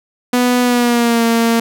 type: tone with pitch glide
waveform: sawtooth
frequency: 246.9 to 230.4 Hz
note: B3 to A#3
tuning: 0 to -20 cents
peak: -7 dBFS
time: 0.33-1.6 s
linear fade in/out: 5 ms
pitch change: -120 cents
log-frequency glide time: 0.62-1.24 s
effects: none